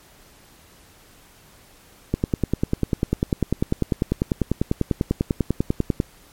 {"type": "click train", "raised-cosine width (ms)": 3, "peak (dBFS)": -6, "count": 40, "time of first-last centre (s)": [2.14, 6.001], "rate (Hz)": 10.1, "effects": ["pink hiss -51 dBFS RMS until 6.32 s", "MP3 64 kbps"]}